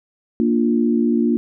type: chord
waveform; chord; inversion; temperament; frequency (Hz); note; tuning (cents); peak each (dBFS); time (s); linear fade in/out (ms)
sine; Bb major; none; equal; 233.1 / 293.7 / 349.2; Bb3 / D4 / F4; 0 / 0 / 0; -16 / -21 / -21; 0.4-1.37; 0
effects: none